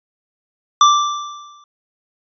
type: tone with exponential decay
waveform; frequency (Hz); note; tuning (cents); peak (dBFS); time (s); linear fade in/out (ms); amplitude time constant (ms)
square; 1174.7; D6; 0; -6; 0.81-1.64; 2; 180
effects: resampled to 16000 Hz